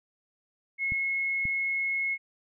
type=tone; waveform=sine; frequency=2174 Hz; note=C#7; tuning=34 cents flat; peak=-26 dBFS; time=0.78-2.18 s; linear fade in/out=50 ms
type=clicks; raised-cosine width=5 ms; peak=-25 dBFS; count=2; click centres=0.921 / 1.454 s
effects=none